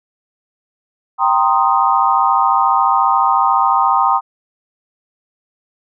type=chord; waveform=sine; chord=C minor seventh; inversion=second; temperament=equal; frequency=784 / 932.3 / 1046.5 / 1244.5 Hz; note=G5 / Bb5 / C6 / Eb6; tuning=0 / 0 / 0 / 0 cents; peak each=-16 dBFS; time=1.18-4.21 s; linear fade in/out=50 ms; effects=none